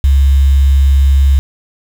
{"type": "tone with quantisation", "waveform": "sine", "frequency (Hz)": 68.6, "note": "C#2", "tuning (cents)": -17, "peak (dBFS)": -5, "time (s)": [0.04, 1.39], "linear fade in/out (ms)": 0, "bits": 5, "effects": []}